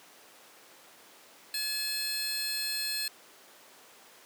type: tone cluster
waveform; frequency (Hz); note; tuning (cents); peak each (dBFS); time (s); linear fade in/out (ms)
sawtooth; 1708 / 2585 / 4220; G#6 / E7 / C8; +48 / -34 / +14; -37 / -36 / -29; 1.54-3.08; 2
effects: pink hiss -54 dBFS RMS until 4.25 s + high-pass 400 Hz 12 dB/octave